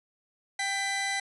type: tone pair together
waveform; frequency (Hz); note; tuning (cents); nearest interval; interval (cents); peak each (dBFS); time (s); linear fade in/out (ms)
sawtooth; 786 / 1999; G5 / B6; +4 / +20; octave + major third; 1616; -29 / -26; 0.59-1.2; 5
effects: resampled to 24000 Hz